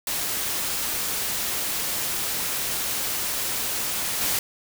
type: noise with level steps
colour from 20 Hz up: white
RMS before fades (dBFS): -27 / -24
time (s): 0.07-4.39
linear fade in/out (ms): 2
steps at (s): 4.21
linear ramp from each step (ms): 2
effects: none